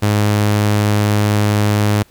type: tone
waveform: sawtooth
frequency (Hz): 104.3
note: G#2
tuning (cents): +8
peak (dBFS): -8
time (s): 0.02-2.03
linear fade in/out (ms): 10
effects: pink hiss -51 dBFS RMS until 2.1 s